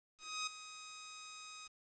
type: tone with ADSR envelope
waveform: 10% pulse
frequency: 1257 Hz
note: D#6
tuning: 17 cents sharp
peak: -28 dBFS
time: 0.18-1.68 s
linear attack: 290 ms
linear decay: 7 ms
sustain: -13 dB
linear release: 14 ms
effects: resampled to 16000 Hz + 10-bit